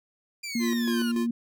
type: exponential sweep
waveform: 20% pulse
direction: down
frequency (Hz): 2404 to 1381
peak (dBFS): -28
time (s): 0.43-1.12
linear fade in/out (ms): 10
type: tone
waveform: sine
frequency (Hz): 235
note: A#3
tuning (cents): +14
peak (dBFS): -24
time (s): 0.55-1.31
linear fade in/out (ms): 5
type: tone with tremolo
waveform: square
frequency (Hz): 349.2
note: F4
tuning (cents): 0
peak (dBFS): -30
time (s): 0.59-1.27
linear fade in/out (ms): 50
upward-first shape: square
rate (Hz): 3.5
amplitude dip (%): 70
effects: none